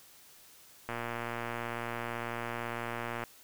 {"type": "click train", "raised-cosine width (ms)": 0.5, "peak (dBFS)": -21, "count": 278, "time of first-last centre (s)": [0.89, 3.237], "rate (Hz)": 118, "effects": ["white hiss -57 dBFS RMS until 3.43 s"]}